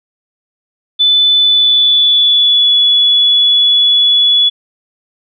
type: tone with pitch glide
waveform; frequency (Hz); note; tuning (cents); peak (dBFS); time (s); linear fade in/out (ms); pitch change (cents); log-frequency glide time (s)
sine; 3500 to 3410; A7 to G#7; -10 to +45; -6; 0.99-4.5; 20; -45; 1.39-2.74
effects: none